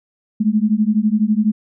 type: beating tone pair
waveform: sine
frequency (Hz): 207.7 / 219.7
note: G#3 / A3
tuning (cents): 0 / -2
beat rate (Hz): 12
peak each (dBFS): -16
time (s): 0.4-1.52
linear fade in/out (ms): 10
effects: none